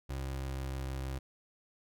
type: tone with pitch glide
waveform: 30% pulse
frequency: 66.8 to 66.26 Hz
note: C2 to C2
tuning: +36 to +22 cents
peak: -33 dBFS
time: 0.09-1.19 s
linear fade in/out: 10 ms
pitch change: -14 cents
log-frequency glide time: 0.36-0.94 s
effects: none